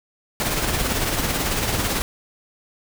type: noise with tremolo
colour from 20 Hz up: pink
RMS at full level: -21 dBFS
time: 0.4-2.02 s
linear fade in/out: 0 ms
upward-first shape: sine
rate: 18 Hz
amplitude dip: 40%
effects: none